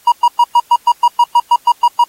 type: tone bursts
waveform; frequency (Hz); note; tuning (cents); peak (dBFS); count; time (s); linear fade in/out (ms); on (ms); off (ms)
triangle; 956; A#5; +43; -3; 13; 0.07-2.04; 5; 50; 110
effects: white hiss -48 dBFS RMS until 2.08 s + AAC 48 kbps